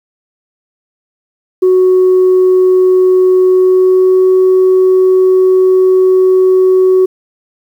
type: tone with pitch glide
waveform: sine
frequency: 370 to 373.2 Hz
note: F#4 to F#4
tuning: 0 to +15 cents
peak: -3 dBFS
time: 1.62-7.06 s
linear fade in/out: 10 ms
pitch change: +15 cents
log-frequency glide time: 3.46-4.29 s
effects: tanh soft clip ceiling -2 dBFS + 7-bit